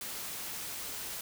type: noise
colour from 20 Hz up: white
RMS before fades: -40 dBFS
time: 0.01-1.21 s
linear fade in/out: 2 ms
effects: none